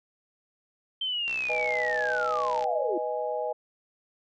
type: linear sweep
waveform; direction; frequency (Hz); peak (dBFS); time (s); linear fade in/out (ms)
sine; down; 3136 to 320; -27; 1.01-2.98; 5
type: click train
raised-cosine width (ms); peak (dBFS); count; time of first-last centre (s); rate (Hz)
0.2; -23; 87; 1.28-2.641; 63.2
type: chord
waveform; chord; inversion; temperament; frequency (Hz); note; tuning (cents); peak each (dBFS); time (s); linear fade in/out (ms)
sine; G# minor; first; equal; 493.9 / 622.3 / 830.6; B4 / D#5 / G#5; 0 / 0 / 0; -32 / -31 / -33; 1.49-3.53; 10
effects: none